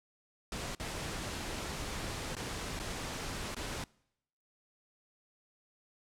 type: noise with dropouts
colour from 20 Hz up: pink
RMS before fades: -39 dBFS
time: 0.52-3.84 s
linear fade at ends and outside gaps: 2 ms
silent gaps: 0.75-0.798 / 2.352-2.366 / 2.792-2.798 / 3.547-3.565 s
effects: noise-tail reverb RT60 0.8 s tail -25 dB re dry + low-pass 9000 Hz 12 dB/octave